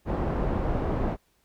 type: low-pass noise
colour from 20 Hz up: pink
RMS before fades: -27 dBFS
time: 0.05-1.17 s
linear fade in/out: 50 ms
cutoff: 810 Hz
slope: 12 dB/octave
effects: pink hiss -68 dBFS RMS until 1.44 s